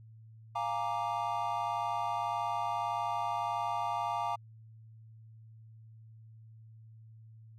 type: chord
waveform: triangle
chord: Bb dominant seventh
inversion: second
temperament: equal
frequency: 698.5 / 830.6 / 932.3 / 1174.7 Hz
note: F5 / Ab5 / Bb5 / D6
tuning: 0 / 0 / 0 / 0 cents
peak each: -35 / -35 / -34 / -36 dBFS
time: 0.55-4.36 s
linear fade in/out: 10 ms
effects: added 111 Hz sine -51 dBFS peak until 7.58 s